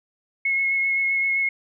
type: tone with vibrato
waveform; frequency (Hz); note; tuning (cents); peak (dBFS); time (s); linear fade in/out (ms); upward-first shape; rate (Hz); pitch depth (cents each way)
sine; 2175; C#7; -33; -19; 0.45-1.49; 5; sine; 7.7; 14
effects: none